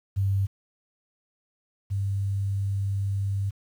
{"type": "tone pair in turn", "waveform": "sine", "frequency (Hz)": [97.9, 98.81], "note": ["G2", "G2"], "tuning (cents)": [-2, 14], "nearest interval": "unison", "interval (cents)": 16, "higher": "second", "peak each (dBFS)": [-21, -24], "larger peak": "first", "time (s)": [[0.16, 0.47], [1.9, 3.51]], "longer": "second", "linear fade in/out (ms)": 20, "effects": ["9-bit"]}